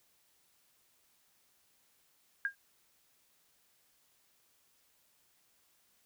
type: tone with exponential decay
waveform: sine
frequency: 1616 Hz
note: G#6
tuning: 48 cents flat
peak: -26 dBFS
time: 2.45-2.55 s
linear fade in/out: 1 ms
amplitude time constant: 21 ms
effects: white hiss -71 dBFS RMS until 6.05 s